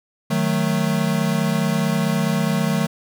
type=chord; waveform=square; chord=D# diminished; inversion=none; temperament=equal; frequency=155.56 / 185 / 220 Hz; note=D#3 / F#3 / A3; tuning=0 / 0 / 0 cents; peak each=-23 dBFS; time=0.3-2.87 s; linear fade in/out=10 ms; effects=none